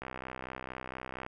click train, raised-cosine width 0.5 ms, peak -24 dBFS, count 81, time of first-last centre 0.02-1.264 s, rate 64.3 Hz, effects none

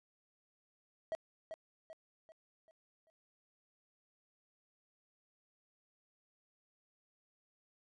triangle tone with echo, 643 Hz, E5, 43 cents flat, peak -33 dBFS, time 1.12-1.15 s, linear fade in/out 0 ms, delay 390 ms, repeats 5, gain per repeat -7 dB, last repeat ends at 3.1 s, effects resampled to 22050 Hz

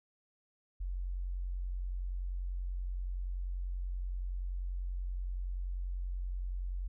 sine tone, 45.22 Hz, F#1, 39 cents flat, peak -34 dBFS, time 0.8-6.88 s, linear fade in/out 10 ms, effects none

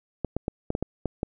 clicks, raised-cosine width 2 ms, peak -13 dBFS, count 8, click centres 0.247 / 0.366 / 0.481 / 0.704 / 0.751 / 0.826 / 1.057 / 1.231 s, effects none

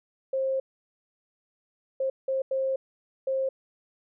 sine tone bursts at uneven times, 532 Hz, C5, 29 cents sharp, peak -24 dBFS, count 5, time 0.33-0.6 / 2-2.1 / 2.28-2.42 / 2.51-2.76 / 3.27-3.49 s, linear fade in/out 5 ms, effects none

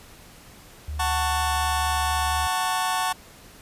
sine tone with vibrato, 73.42 Hz, D2, in tune, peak -28 dBFS, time 0.88-2.47 s, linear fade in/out 5 ms, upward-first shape triangle, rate 4.2 Hz, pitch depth 35 cents each way
sawtooth chord, F# minor, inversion none, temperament just, 740 / 888 / 1110 Hz, F#5 / A5 / C#6, 0 / +16 / +2 cents, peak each -23 dBFS, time 0.99-3.13 s, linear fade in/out 10 ms
effects pink hiss -48 dBFS RMS until 3.61 s + resampled to 32000 Hz

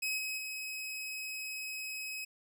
sawtooth tone with level steps, 2547 Hz, D#7, 40 cents sharp, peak -29 / -32 / -35 dBFS, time 0.02-2.25 s, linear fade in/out 10 ms, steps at 0.17 / 0.37 s, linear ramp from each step 20 ms, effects none

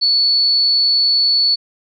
sine tone, 4435 Hz, C#8, in tune, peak -11 dBFS, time 0.01-1.56 s, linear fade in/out 20 ms, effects none

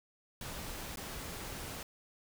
pink noise with dropouts, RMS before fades -43 dBFS, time 0.41-1.83 s, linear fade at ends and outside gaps 2 ms, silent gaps 0.959-0.971 s, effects none

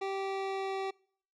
25% pulse tone with pitch glide, 389.2 to 386.3 Hz, G4 to G4, -12 to -25 cents, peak -29 dBFS, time 0.01-0.91 s, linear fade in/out 10 ms, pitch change -13 cents, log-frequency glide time 0.14-0.78 s, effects noise-tail reverb RT60 0.6 s tail -26 dB re dry + low-pass 4000 Hz 12 dB/octave

